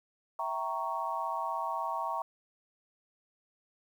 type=chord; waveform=sine; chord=E diminished seventh; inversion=none; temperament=equal with one note detuned; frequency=659.3 / 775.4 / 932.3 / 1108.7 Hz; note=E5 / G5 / Bb5 / Db6; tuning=0 / -19 / 0 / 0 cents; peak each=-39 / -39 / -35 / -36 dBFS; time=0.39-2.22 s; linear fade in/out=2 ms; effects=10-bit